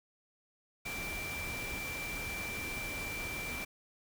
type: tone in noise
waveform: sine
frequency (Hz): 2349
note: D7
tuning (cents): 0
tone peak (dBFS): -39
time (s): 0.85-3.65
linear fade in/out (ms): 10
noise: pink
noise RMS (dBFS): -42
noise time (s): 0.85-3.65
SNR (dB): 0
effects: none